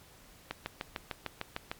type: click train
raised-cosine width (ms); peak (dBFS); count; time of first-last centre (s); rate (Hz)
0.3; -18; 9; 0.51-1.715; 6.64
effects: pink hiss -57 dBFS RMS until 1.79 s + MP3 96 kbps